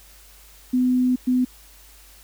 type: tone bursts at uneven times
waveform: sine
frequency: 252.1 Hz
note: B3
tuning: 36 cents sharp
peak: -16 dBFS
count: 2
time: 0.73-1.16 / 1.27-1.45 s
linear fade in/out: 10 ms
effects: added 50 Hz sine -50 dBFS peak until 2.23 s + white hiss -50 dBFS RMS until 2.23 s